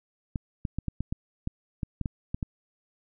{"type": "clicks", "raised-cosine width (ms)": 5, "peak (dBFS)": -17, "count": 12, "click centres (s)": [0.358, 0.652, 0.786, 0.883, 1.006, 1.125, 1.474, 1.832, 2.013, 2.058, 2.345, 2.428], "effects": []}